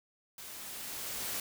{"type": "noise with level ramp", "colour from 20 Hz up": "white", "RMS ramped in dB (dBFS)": [-47, -36], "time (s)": [0.38, 1.4], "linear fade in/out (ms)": 2, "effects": []}